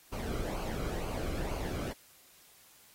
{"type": "noise with flanger", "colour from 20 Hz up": "brown", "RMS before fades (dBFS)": -36, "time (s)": [0.12, 1.93], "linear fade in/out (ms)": 10, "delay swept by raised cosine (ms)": [0.54, 1.14], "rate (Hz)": 2.1, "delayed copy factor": -0.55, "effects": ["white hiss -60 dBFS RMS until 2.94 s", "AAC 48 kbps"]}